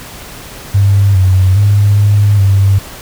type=tone with pitch steps; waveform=sine; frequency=99.3 / 93.6 / 102 / 102.6 / 98.1 Hz; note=G2 / F#2 / G#2 / G#2 / G2; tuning=+23 / +20 / -31 / -21 / +2 cents; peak=-5 dBFS; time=0.74-2.79 s; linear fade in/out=10 ms; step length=410 ms; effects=pink hiss -30 dBFS RMS until 3.01 s